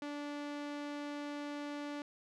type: tone with low-pass filter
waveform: sawtooth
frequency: 291 Hz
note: D4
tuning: 16 cents flat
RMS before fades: -42 dBFS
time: 0.02-2.02 s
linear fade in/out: 2 ms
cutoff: 5100 Hz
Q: 0.64
effects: none